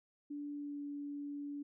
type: tone with pitch glide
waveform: sine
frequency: 290.3 to 287.5 Hz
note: D4 to D4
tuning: -20 to -37 cents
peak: -40 dBFS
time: 0.3-1.63 s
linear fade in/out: 10 ms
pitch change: -17 cents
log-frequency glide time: 0.53-0.82 s
effects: none